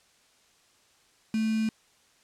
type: tone with quantisation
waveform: sine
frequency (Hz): 220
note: A3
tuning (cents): 0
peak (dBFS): -24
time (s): 1.34-1.69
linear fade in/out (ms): 2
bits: 6
effects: white hiss -63 dBFS RMS until 2.23 s + low-pass 8000 Hz 12 dB/octave